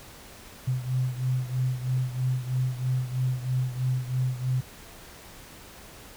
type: beating tone pair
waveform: sine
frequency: 127 / 130.1 Hz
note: B2 / C3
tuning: +49 / -9 cents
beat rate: 3.1 Hz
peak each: -26 / -30 dBFS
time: 0.67-4.61 s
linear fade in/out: 10 ms
effects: pink hiss -47 dBFS RMS until 6.16 s